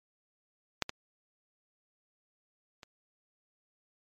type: clicks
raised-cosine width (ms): 0.2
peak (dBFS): -10 / -18 / -29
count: 3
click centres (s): 0.823 / 0.894 / 2.832
effects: MP3 64 kbps